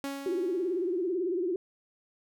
sawtooth tone with exponential decay, 277.2 Hz, C#4, in tune, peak -28 dBFS, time 0.04-1.15 s, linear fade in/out 0 ms, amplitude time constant 240 ms
sine tone with vibrato, 358.3 Hz, F4, 44 cents sharp, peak -27 dBFS, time 0.26-1.56 s, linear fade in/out 2 ms, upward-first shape triangle, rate 18 Hz, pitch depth 160 cents each way
effects none

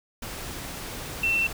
sine tone in noise, 2692 Hz, E7, 36 cents sharp, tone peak -21 dBFS, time 1.23-1.47 s, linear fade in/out 5 ms, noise pink, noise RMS -36 dBFS, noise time 0.22-1.53 s, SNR +12 dB, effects none

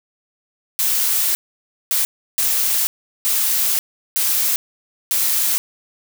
blue noise bursts at uneven times, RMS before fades -18 dBFS, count 6, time 0.79-1.35 / 1.91-2.05 / 2.38-2.87 / 3.25-3.79 / 4.16-4.56 / 5.11-5.58 s, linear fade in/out 0 ms, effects none

